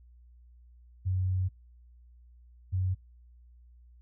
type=tone pair in turn; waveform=sine; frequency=92.8 / 92.8 Hz; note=F#2 / F#2; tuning=+6 / +6 cents; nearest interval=unison; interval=0 cents; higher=neither; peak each=-26 dBFS; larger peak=neither; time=1.05-1.49 / 2.72-2.95 s; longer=first; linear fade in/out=20 ms; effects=noise-tail reverb RT60 0.2 s tail -22 dB re dry + added 60 Hz sine -53 dBFS peak until 4.01 s